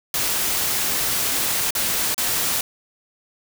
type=noise with dropouts; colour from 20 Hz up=white; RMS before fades=-22 dBFS; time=0.14-2.61 s; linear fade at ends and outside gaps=2 ms; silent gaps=1.707-1.751 / 2.145-2.179 s; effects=none